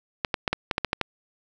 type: clicks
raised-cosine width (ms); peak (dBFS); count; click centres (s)
0.3; -7; 9; 0.248 / 0.342 / 0.478 / 0.53 / 0.712 / 0.781 / 0.847 / 0.931 / 1.013
effects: none